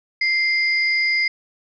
sine tone pair together, 2093 / 4929 Hz, C7 / D#8, 0 / -17 cents, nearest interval octave + minor third, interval 1483 cents, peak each -17 / -25 dBFS, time 0.21-1.28 s, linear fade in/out 5 ms, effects none

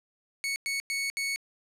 sawtooth tone bursts at uneven times, 2217 Hz, C#7, in tune, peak -25 dBFS, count 4, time 0.44-0.56 / 0.66-0.8 / 0.9-1.1 / 1.17-1.36 s, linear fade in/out 0 ms, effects low-pass 12000 Hz 12 dB/octave

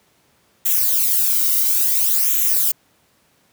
violet noise with flanger, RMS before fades -17 dBFS, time 0.65-2.72 s, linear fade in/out 10 ms, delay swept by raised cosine 0.2 to 1.2 ms, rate 0.58 Hz, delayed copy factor -0.7, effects pink hiss -59 dBFS RMS until 3.52 s + high-pass 100 Hz 12 dB/octave

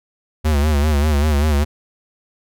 square tone with vibrato, 74.3 Hz, D2, 21 cents sharp, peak -14 dBFS, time 0.44-1.65 s, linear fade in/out 20 ms, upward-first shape sine, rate 5.1 Hz, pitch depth 90 cents each way, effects none

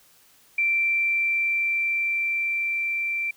sine tone with level ramp, 2349 Hz, D7, in tune, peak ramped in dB -19 to -24 dBFS, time 0.58-3.31 s, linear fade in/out 5 ms, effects white hiss -57 dBFS RMS until 3.36 s

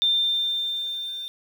sine tone with level ramp, 3590 Hz, A7, 34 cents sharp, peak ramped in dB -17 to -31 dBFS, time 0.02-1.28 s, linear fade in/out 0 ms, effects 8-bit

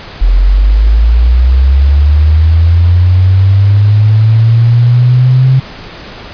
sine linear sweep, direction up, 42.07 to 132.4 Hz, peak -3 dBFS, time 0.21-5.6 s, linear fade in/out 10 ms, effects pink hiss -28 dBFS RMS until 6.33 s + resampled to 11025 Hz

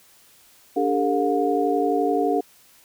sine tone cluster, 289.4 / 398.2 / 449.9 / 716 Hz, D4 / G4 / A4 / F5, -25 / +27 / +39 / +43 cents, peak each -24 dBFS, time 0.76-2.41 s, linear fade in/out 10 ms, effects white hiss -54 dBFS RMS until 2.84 s

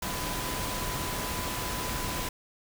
sine tone in noise, 1000 Hz, B5, 21 cents sharp, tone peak -39 dBFS, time 0.02-2.29 s, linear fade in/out 5 ms, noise pink, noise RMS -33 dBFS, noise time 0.02-2.29 s, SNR -9 dB, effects none

